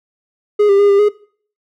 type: tone with pitch steps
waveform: triangle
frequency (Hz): 416.2 / 397.3 / 406.8 / 399.4 / 416.8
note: G#4 / G4 / G#4 / G4 / G#4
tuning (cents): +4 / +23 / -36 / +32 / +6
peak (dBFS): -6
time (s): 0.59-1.09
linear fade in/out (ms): 10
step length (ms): 100
effects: noise-tail reverb RT60 0.5 s tail -20 dB re dry